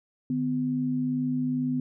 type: tone pair together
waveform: sine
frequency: 150.1 / 252.4 Hz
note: D3 / B3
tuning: +38 / +38 cents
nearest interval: major sixth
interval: 900 cents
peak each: -32 / -25 dBFS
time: 0.3-1.8 s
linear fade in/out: 2 ms
effects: none